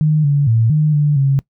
sine tone with pitch steps, 153.5 / 143.2 / 113.5 / 152.6 / 147.5 / 137.2 Hz, D#3 / D3 / A#2 / D#3 / D3 / C#3, -23 / -43 / -46 / -33 / +8 / -17 cents, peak -10 dBFS, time 0.01-1.39 s, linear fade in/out 0 ms, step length 230 ms, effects noise-tail reverb RT60 0.1 s tail -22 dB re dry

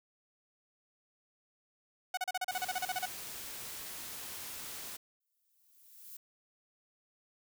sawtooth tone bursts, 740 Hz, F#5, in tune, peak -28 dBFS, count 14, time 2.14-3.057 s, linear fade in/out 5 ms, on 33 ms, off 35 ms
white noise, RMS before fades -44 dBFS, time 2.51-4.97 s, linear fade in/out 10 ms
violet noise with exponential growth, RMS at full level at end -47 dBFS, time 5.2-6.17 s, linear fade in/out 5 ms, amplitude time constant 210 ms
effects none

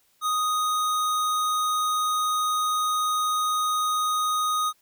square tone, 1244.5 Hz, D#6, in tune, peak -23 dBFS, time 0.21-4.73 s, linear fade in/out 50 ms, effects white hiss -65 dBFS RMS until 4.81 s

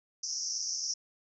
pink band-pass noise, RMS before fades -35 dBFS, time 0.23-0.94 s, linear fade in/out 5 ms, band 5300 to 6100 Hz, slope 96 dB/octave, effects none

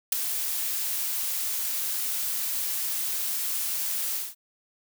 blue noise with ADSR envelope, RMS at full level -19 dBFS, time 0.12-4.35 s, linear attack 5 ms, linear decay 8 ms, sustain -10 dB, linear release 190 ms, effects none

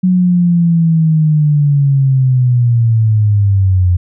sine linear sweep, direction down, 185 to 87.8 Hz, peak -7 dBFS, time 0.03-3.97 s, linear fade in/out 10 ms, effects none

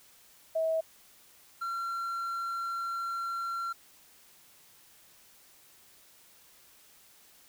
sine / triangle tone pair in turn, 645 / 1366.7 Hz, E5 / F6, -38 / -38 cents, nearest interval octave + minor second, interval 1300 cents, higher second, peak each -26 / -30 dBFS, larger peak first, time 0.55-0.81 / 1.61-3.73 s, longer second, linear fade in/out 10 ms, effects white hiss -59 dBFS RMS until 7.48 s

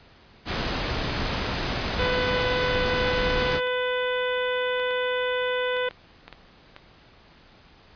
pink noise, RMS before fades -27 dBFS, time 0.45-3.61 s, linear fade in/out 50 ms
harmonic tone, 500 Hz, B4, 21 cents sharp, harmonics 1 / 2 / 3 / 4 / 5 / 6 / 7, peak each -25 / -33 / -31 / -35 / -38 / -38 / -37 dBFS, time 1.99-5.89 s, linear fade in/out 5 ms
clicks, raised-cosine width 0.3 ms, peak -24 dBFS, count 8, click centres 3.672 / 4.798 / 4.909 / 5.767 / 5.91 / 6.28 / 6.327 / 6.764 s
effects pink hiss -53 dBFS RMS until 7.95 s + resampled to 11025 Hz

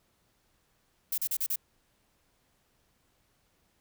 violet noise bursts, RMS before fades -30 dBFS, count 5, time 1.12-1.559 s, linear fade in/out 5 ms, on 59 ms, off 36 ms, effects pink hiss -71 dBFS RMS until 3.8 s

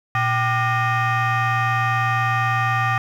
sine tone with frequency modulation, 538 Hz, C5, 48 cents sharp, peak -15 dBFS, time 0.15-2.98 s, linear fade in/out 2 ms, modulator 656 Hz, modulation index 2.4, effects tanh soft clip ceiling -15 dBFS + 8-bit

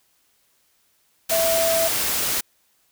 sine tone in noise, 659.3 Hz, E5, in tune, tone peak -19 dBFS, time 1.31-1.88 s, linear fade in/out 10 ms, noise white, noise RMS -23 dBFS, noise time 1.29-2.41 s, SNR +1 dB, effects white hiss -64 dBFS RMS until 2.91 s

